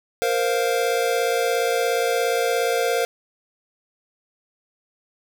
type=chord; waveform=square; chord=Bb suspended second; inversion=none; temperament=equal; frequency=466.2 / 523.3 / 698.5 Hz; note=Bb4 / C5 / F5; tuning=0 / 0 / 0 cents; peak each=-23 / -25 / -26 dBFS; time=0.22-3.05 s; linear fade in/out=0 ms; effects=none